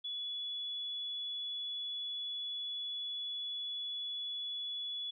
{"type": "tone", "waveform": "sine", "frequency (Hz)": 3412, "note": "G#7", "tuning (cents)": 46, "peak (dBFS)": -37, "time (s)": [0.04, 5.11], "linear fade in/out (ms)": 10, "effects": []}